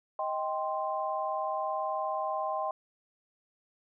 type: chord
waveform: sine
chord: C minor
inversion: first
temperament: just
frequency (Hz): 627.9 / 784.9 / 1046.5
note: Eb5 / G5 / C6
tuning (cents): +16 / +2 / 0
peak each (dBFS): -34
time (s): 0.19-2.71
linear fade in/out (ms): 2
effects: none